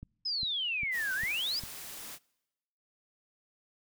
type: click train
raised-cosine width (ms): 5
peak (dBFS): -31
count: 5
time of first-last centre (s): 0.03-1.636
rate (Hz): 2.49
type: exponential two-way sweep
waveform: sine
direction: down then up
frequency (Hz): 5200 to 1480 to 5200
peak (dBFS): -30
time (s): 0.25-1.6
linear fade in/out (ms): 10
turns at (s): 1.14
type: noise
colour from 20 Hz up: white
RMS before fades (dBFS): -44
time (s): 0.91-2.19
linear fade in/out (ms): 50
effects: noise-tail reverb RT60 1.0 s tail -25 dB re dry